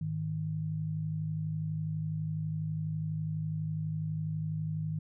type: tone pair together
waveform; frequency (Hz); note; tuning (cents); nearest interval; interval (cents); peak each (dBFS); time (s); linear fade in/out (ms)
sine; 104.3 / 156.4; G#2 / D#3; +8 / +9; perfect fifth; 701; -38 / -32; 0.01-4.99; 5
effects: none